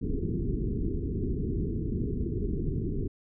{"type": "low-pass noise", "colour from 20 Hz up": "pink", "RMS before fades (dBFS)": -30, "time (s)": [0.01, 3.08], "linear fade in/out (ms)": 10, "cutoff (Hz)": 430, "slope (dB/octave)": 96, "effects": []}